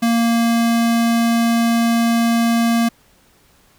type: tone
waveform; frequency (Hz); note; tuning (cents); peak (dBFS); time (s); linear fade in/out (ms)
square; 232; A#3; -8; -14; 0.02-2.89; 10
effects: pink hiss -54 dBFS RMS until 3.78 s